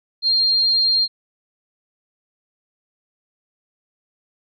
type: tone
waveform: sine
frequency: 4203 Hz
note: C8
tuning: 7 cents sharp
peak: -14 dBFS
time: 0.22-1.08 s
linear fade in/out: 50 ms
effects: none

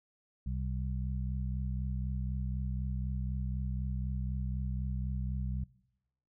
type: harmonic tone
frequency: 64 Hz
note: C2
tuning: 38 cents flat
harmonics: 1 / 2 / 3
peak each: -34 / -38 / -42 dBFS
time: 0.46-5.64 s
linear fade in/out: 5 ms
effects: noise-tail reverb RT60 0.9 s tail -22 dB re dry

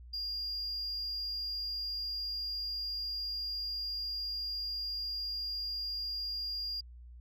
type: tone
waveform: sine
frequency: 4819 Hz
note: D8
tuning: 44 cents sharp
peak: -33 dBFS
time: 0.13-6.81 s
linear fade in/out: 10 ms
effects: tanh soft clip ceiling -32 dBFS + added 60 Hz sine -48 dBFS peak until 7.2 s

